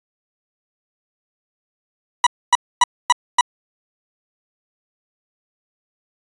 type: tone bursts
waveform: 40% pulse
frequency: 978 Hz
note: B5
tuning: 17 cents flat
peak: -8 dBFS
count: 5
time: 2.24-3.41 s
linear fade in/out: 2 ms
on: 26 ms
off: 260 ms
effects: resampled to 22050 Hz